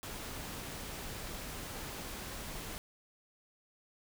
pink noise, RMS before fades -43 dBFS, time 0.03-2.78 s, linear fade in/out 0 ms, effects none

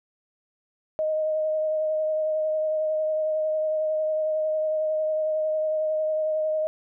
sine tone with vibrato, 622.3 Hz, D#5, in tune, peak -22 dBFS, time 0.99-6.67 s, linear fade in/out 0 ms, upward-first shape triangle, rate 11 Hz, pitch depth 18 cents each way, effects none

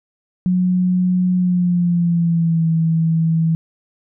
sine tone with pitch glide, 181.8 to 162.9 Hz, F#3 to E3, -30 to -20 cents, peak -13 dBFS, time 0.46-3.55 s, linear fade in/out 0 ms, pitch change -190 cents, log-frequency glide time 1.36-2.67 s, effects none

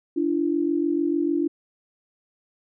sine tone pair together, 292.7 / 339.4 Hz, D4 / F4, -6 / -49 cents, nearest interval minor third, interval 257 cents, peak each -23 dBFS, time 0.16-1.48 s, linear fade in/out 10 ms, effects none

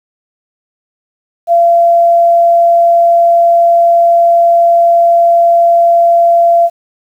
sine tone, 683 Hz, F5, 39 cents flat, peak -4 dBFS, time 1.47-6.7 s, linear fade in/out 50 ms, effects 7-bit

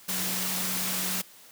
sine tone in noise, 185 Hz, F#3, in tune, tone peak -37 dBFS, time 0.08-1.22 s, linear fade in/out 10 ms, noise white, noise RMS -30 dBFS, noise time 0.08-1.22 s, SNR -10 dB, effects white hiss -52 dBFS RMS until 1.51 s + high-pass 100 Hz 12 dB/octave

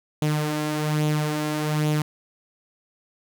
sawtooth tone with flanger, 151.7 Hz, D#3, 44 cents flat, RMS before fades -24 dBFS, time 0.22-2.02 s, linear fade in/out 2 ms, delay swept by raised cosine 0.29 to 3.69 ms, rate 1.2 Hz, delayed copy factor +0.5, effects none

